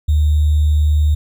sine tone with sample-and-hold, 75.5 Hz, D2, 48 cents sharp, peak -10 dBFS, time 0.08-1.15 s, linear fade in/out 10 ms, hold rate 3675 Hz, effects none

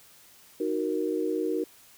sine chord, D# minor, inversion none, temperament equal, 311.1 / 370 / 466.2 Hz, D#4 / F#4 / A#4, 0 / 0 / 0 cents, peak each -30 dBFS, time 0.6-1.64 s, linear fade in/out 5 ms, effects white hiss -55 dBFS RMS until 1.97 s

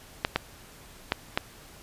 clicks, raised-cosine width 0.3 ms, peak -7 dBFS, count 4, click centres 0.249 / 0.36 / 1.121 / 1.375 s, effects pink hiss -50 dBFS RMS until 1.82 s + resampled to 32000 Hz

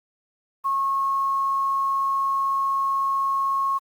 sine tone with quantisation, 1091 Hz, C#6, 28 cents flat, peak -20 dBFS, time 0.64-3.79 s, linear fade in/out 20 ms, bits 8, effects Opus 32 kbps

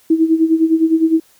sine tone with tremolo, 323.1 Hz, E4, 35 cents flat, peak -7 dBFS, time 0.1-1.2 s, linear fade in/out 5 ms, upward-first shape sine, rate 9.8 Hz, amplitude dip 75%, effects white hiss -52 dBFS RMS until 1.39 s

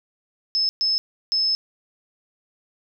sine tone bursts at uneven times, 5220 Hz, E8, 18 cents flat, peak -18 dBFS, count 3, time 0.55-0.69 / 0.81-0.98 / 1.32-1.55 s, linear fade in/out 0 ms, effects none

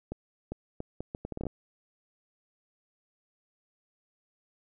accelerating click train, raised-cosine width 2 ms, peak -22 dBFS, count 12, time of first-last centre 0.12-1.467 s, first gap 400 ms, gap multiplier 0.71, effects none

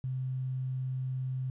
sine tone with quantisation, 129.8 Hz, C3, 13 cents flat, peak -31 dBFS, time 0.04-1.5 s, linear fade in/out 0 ms, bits 10, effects resampled to 8000 Hz

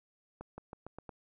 accelerating click train, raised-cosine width 1 ms, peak -30 dBFS, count 6, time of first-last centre 0.41-1.092 s, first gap 170 ms, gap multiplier 0.89, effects none

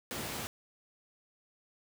pink high-pass noise, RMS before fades -39 dBFS, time 0.11-0.47 s, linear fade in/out 0 ms, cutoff 100 Hz, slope 12 dB/octave, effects none

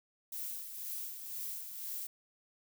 violet noise with tremolo, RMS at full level -40 dBFS, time 0.32-2.07 s, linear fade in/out 5 ms, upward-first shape sine, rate 2 Hz, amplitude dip 50%, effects none

